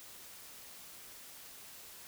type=silence; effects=white hiss -52 dBFS RMS until 2.07 s